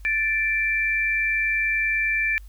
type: tone pair together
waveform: sine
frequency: 1759.8 / 2349 Hz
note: A6 / D7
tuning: 0 / 0 cents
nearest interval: perfect fourth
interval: 500 cents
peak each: -24 / -22 dBFS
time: 0.05-2.38 s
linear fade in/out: 0 ms
effects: added 50 Hz sine -39 dBFS peak until 2.48 s + white hiss -60 dBFS RMS until 2.48 s